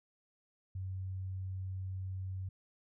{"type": "tone", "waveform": "sine", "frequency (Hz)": 94.2, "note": "F#2", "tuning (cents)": 32, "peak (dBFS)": -37, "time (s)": [0.75, 2.49], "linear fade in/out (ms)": 5, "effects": []}